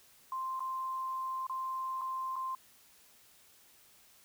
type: tone with dropouts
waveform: sine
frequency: 1046.5 Hz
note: C6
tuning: in tune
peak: -34 dBFS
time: 0.32-2.55 s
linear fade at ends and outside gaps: 2 ms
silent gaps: 0.595-0.604 / 1.468-1.496 / 2.012-2.016 / 2.358-2.363 s
effects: white hiss -62 dBFS RMS until 4.24 s